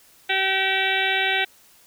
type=harmonic tone; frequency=383.4 Hz; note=G4; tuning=38 cents flat; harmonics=1 / 2 / 4 / 5 / 6 / 7 / 8 / 9 / 10; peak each=-31 / -27 / -26 / -27 / -26 / -28 / -31 / -31 / -30 dBFS; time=0.29-1.45 s; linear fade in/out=10 ms; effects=white hiss -54 dBFS RMS until 1.86 s